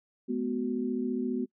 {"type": "tone cluster", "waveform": "sine", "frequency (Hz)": [214, 248.7, 372.9], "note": ["A3", "B3", "F#4"], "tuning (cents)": [-48, 12, 14], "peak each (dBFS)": [-35, -30, -34], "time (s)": [0.28, 1.46], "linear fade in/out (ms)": 20, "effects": ["noise-tail reverb RT60 0.1 s tail -24 dB re dry"]}